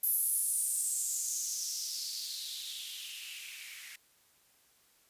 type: noise with band-pass filter sweep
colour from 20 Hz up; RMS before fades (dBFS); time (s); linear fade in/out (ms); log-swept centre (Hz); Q
violet; -36; 0.03-3.96; 5; 12000 to 2000; 4.5
effects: white hiss -67 dBFS RMS until 5.09 s + resampled to 32000 Hz